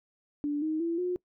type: tone with pitch steps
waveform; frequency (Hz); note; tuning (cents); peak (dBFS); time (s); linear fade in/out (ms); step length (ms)
sine; 292 / 313 / 335.4 / 359.5; D4 / D#4 / E4 / F#4; -10 / +10 / +30 / -50; -27; 0.44-1.16; 0; 180
effects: noise-tail reverb RT60 0.1 s tail -23 dB re dry